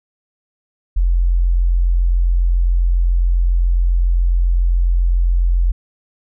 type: tone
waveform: sine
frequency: 43.66 Hz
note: F1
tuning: in tune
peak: -11 dBFS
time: 0.96-5.72 s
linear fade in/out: 10 ms
effects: none